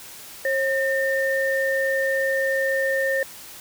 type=tone pair together; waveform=sine; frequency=539 / 1814.4 Hz; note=C#5 / A#6; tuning=-49 / -47 cents; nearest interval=octave + major sixth; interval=2102 cents; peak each=-22 / -23 dBFS; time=0.45-3.23 s; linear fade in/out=2 ms; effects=white hiss -41 dBFS RMS until 3.6 s